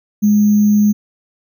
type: tone with sample-and-hold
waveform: sine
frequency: 208.3 Hz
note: G#3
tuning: 5 cents sharp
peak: -8 dBFS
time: 0.22-0.93 s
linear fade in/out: 20 ms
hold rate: 6300 Hz
effects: none